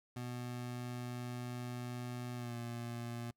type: tone with pitch glide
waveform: 25% pulse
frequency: 122.8 to 118.62 Hz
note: B2 to A#2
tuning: -9 to +31 cents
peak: -37 dBFS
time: 0.16-3.31 s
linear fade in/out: 5 ms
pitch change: -60 cents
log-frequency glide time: 2.35-2.56 s
effects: noise-tail reverb RT60 0.1 s tail -25 dB re dry